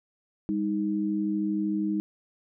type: tone pair together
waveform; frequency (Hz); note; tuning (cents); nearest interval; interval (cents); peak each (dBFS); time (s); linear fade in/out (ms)
sine; 200.8 / 313.5; G3 / D#4; +42 / +13; minor sixth; 771; -28 / -27; 0.49-2; 0
effects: none